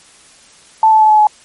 sine tone with pitch steps, 880 / 871.9 / 863.9 / 855.9 / 848.1 Hz, A5 / A5 / A5 / A5 / G#5, 0 / -16 / -32 / -48 / +36 cents, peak -5 dBFS, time 0.83-1.27 s, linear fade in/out 2 ms, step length 88 ms, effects white hiss -44 dBFS RMS until 1.44 s + MP3 48 kbps

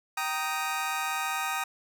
25% pulse chord, Eb major, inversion first, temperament just, 777.8 / 933.4 / 1244.5 Hz, G5 / Bb5 / Eb6, -14 / +2 / 0 cents, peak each -30 / -31 / -28 dBFS, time 0.17-1.64 s, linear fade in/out 5 ms, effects none

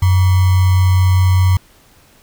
sine tone with sample-and-hold, 92.5 Hz, F#2, in tune, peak -8 dBFS, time 0.02-1.57 s, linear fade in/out 5 ms, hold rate 1050 Hz, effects pink hiss -49 dBFS RMS until 2.22 s

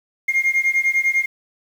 sine beating tone pair, 2123 / 2133 Hz, C7 / C7, +25 / +33 cents, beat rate 10 Hz, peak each -17 dBFS, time 0.28-1.26 s, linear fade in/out 10 ms, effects tanh soft clip ceiling -12 dBFS + 7-bit

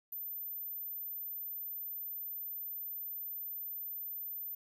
sine tone, 13940 Hz, A9, 17 cents flat, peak -39 dBFS, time 0.12-4.55 s, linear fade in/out 5 ms, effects none

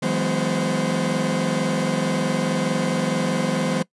40% pulse tone cluster, 159.7 / 181.6 / 206.1 / 250.4 / 520 Hz, D#3 / F#3 / G#3 / B3 / C5, +45 / -32 / -13 / +24 / -11 cents, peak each -26 dBFS, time 0.02-3.83 s, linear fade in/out 10 ms, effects noise-tail reverb RT60 0.1 s tail -22 dB re dry + resampled to 24000 Hz

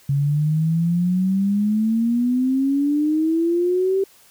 sine exponential sweep, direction up, 138.1 to 392 Hz, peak -16 dBFS, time 0.09-4.04 s, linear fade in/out 5 ms, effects white hiss -52 dBFS RMS until 4.3 s

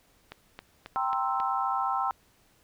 click train, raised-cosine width 0.3 ms, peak -24 dBFS, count 5, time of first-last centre 0.32-1.401 s, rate 3.7 Hz
sine chord, C dominant seventh, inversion second, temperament equal, 784 / 932.3 / 1046.5 / 1318.5 Hz, G5 / Bb5 / C6 / E6, 0 / 0 / 0 / 0 cents, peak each -30 / -34 / -31 / -31 dBFS, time 0.96-2.11 s, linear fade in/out 0 ms
effects pink hiss -64 dBFS RMS until 2.63 s

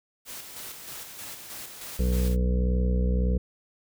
white noise with tremolo, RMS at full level -39 dBFS, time 0.25-2.37 s, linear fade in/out 50 ms, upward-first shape square, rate 3.2 Hz, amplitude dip 40%
harmonic tone, 61.74 Hz, B1, in tune, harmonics 1 / 2 / 3 / 4 / 5 / 7 / 8 / 9, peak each -22 / -35 / -29 / -41 / -44 / -37 / -36 / -48 dBFS, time 1.99-3.38 s, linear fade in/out 5 ms
effects none

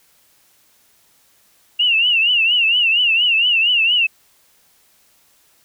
sine tone with vibrato, 2794 Hz, F7, in tune, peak -12 dBFS, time 1.79-4.07 s, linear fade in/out 10 ms, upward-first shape triangle, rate 4.3 Hz, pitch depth 140 cents each way, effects white hiss -56 dBFS RMS until 5.64 s

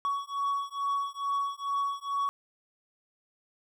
triangle beating tone pair, 1120 / 1122.3 Hz, C#6 / C#6, +18 / +21 cents, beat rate 2.3 Hz, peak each -30 dBFS, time 0.05-2.29 s, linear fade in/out 0 ms, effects none

